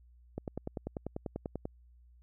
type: click train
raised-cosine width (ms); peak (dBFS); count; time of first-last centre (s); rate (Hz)
2; -23; 14; 0.38-1.655; 10.2
effects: added 60 Hz sine -57 dBFS peak until 2.22 s